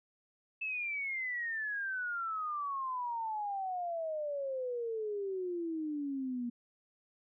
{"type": "exponential sweep", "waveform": "sine", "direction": "down", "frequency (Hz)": [2637, 236.2], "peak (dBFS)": -34, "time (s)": [0.61, 6.5], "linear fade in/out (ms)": 10, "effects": []}